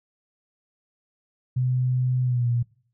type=tone with pitch glide; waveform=sine; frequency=126.8 to 119.68 Hz; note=B2 to A#2; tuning=+46 to +46 cents; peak=-20 dBFS; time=1.56-2.63 s; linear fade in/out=10 ms; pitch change=-100 cents; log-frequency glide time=2.23-2.48 s; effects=noise-tail reverb RT60 0.5 s tail -22 dB re dry